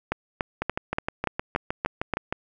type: two click trains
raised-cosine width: 0.5 ms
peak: -9 / -11 dBFS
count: 8 / 12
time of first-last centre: 0.12-2.137 / 0.62-2.325 s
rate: 3.47 / 6.45 Hz
effects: none